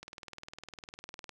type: click train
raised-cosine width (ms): 0.2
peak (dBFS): -27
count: 26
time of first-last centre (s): 0.03-1.293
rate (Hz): 19.8
effects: none